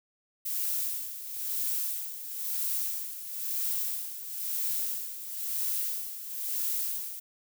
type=noise with tremolo; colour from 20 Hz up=violet; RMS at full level=-30 dBFS; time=0.45-7.2 s; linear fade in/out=10 ms; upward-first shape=sine; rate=1 Hz; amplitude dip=70%; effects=none